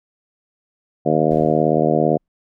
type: harmonic tone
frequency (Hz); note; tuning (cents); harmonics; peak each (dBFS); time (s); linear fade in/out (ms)
77.78; D#2; 0; 2 / 3 / 4 / 5 / 6 / 7 / 8 / 9; -22 / -22 / -22 / -22 / -22 / -22 / -22 / -22; 1.05-2.18; 20
type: noise with exponential decay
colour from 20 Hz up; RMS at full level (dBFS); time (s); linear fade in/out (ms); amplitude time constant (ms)
brown; -36; 1.31-2.28; 1; 210
effects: none